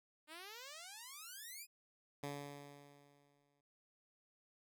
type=exponential sweep; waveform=5% pulse; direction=up; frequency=296.7 to 2548 Hz; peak=-39 dBFS; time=0.27-1.67 s; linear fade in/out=50 ms
type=tone with exponential decay; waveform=10% pulse; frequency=143 Hz; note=D3; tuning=46 cents flat; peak=-33 dBFS; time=2.23-3.61 s; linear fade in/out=5 ms; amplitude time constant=300 ms
effects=none